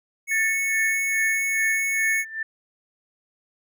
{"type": "tone", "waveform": "square", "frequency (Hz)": 2206, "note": "C#7", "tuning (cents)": -9, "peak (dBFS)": -23, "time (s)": [0.27, 2.25], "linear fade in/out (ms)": 50}
{"type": "tone with tremolo", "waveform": "sine", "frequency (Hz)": 1779, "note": "A6", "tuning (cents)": 19, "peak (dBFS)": -21, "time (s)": [0.31, 2.43], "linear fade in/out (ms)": 5, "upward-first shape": "sine", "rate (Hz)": 2.4, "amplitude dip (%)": 85}
{"effects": []}